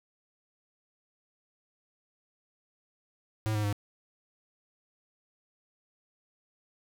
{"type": "tone with pitch steps", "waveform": "square", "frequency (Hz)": [108.8, 105.58, 102.46], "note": ["A2", "G#2", "G#2"], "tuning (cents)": [-19, 29, -23], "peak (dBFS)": -28, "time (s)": [3.46, 3.727], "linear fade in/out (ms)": 0, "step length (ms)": 89, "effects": []}